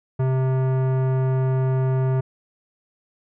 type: tone with tanh clipping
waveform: sine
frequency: 130.81 Hz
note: C3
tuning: in tune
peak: -20 dBFS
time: 0.19-2.21 s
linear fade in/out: 10 ms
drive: 17 dB
effects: none